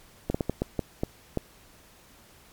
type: slowing click train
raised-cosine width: 2 ms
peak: -12 dBFS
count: 8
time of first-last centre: 0.3-1.373 s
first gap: 45 ms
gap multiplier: 1.4
effects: pink hiss -55 dBFS RMS until 2.52 s + MP3 96 kbps